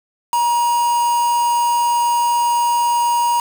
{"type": "tone with quantisation", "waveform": "triangle", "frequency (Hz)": 951, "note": "A#5", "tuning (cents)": 34, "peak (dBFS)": -12, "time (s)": [0.33, 3.4], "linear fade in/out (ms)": 2, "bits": 4, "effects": []}